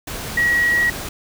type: tone in noise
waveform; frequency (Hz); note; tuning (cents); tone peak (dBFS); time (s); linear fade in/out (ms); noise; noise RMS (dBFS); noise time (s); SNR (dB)
sine; 1911; A#6; +43; -14; 0.37-0.9; 5; pink; -29; 0.07-1.09; +12
effects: none